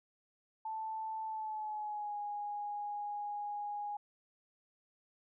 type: tone with pitch glide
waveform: sine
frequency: 880 to 825.8 Hz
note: A5 to G#5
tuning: 0 to -10 cents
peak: -37 dBFS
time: 0.65-3.97 s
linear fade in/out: 5 ms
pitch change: -110 cents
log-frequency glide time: 1.25-2.17 s
effects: none